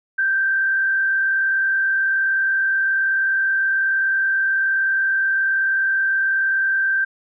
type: tone with frequency modulation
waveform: sine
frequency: 1568 Hz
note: G6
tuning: in tune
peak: -16 dBFS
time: 0.18-7.05 s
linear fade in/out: 10 ms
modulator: 38.8 Hz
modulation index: 0.63
effects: none